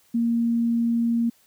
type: tone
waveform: sine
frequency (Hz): 233.1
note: A#3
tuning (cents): 0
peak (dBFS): -19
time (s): 0.14-1.3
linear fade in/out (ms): 10
effects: white hiss -60 dBFS RMS until 1.46 s